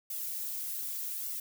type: noise with flanger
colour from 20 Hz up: violet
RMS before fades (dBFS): -37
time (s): 0.1-1.4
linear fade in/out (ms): 5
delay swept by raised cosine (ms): 1.4 to 4.9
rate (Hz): 0.85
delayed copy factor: +0.7
effects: none